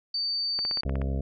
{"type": "tone", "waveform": "sine", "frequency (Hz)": 4590, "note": "D8", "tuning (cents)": -40, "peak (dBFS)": -26, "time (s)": [0.14, 0.81], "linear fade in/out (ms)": 5}
{"type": "click train", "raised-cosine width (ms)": 0.5, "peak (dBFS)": -22, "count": 8, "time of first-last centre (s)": [0.59, 1.017], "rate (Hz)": 16.4}
{"type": "harmonic tone", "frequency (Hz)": 67.4, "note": "C#2", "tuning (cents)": -48, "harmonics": [1, 2, 3, 4, 6, 7, 8, 9, 10], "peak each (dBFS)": [-27, -33, -37, -39, -43, -44, -45, -46, -47], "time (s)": [0.85, 1.21], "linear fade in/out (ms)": 5}
{"effects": []}